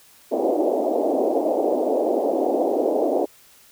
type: band-pass noise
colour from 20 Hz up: white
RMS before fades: -21 dBFS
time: 0.31-3.26 s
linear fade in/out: 20 ms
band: 270 to 710 Hz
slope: 48 dB/octave
effects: white hiss -52 dBFS RMS until 3.71 s